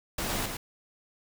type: noise with echo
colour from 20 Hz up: pink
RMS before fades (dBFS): -32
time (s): 0.18-0.46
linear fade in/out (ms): 5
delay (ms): 110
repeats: 1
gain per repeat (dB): -4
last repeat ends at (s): 0.57
effects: none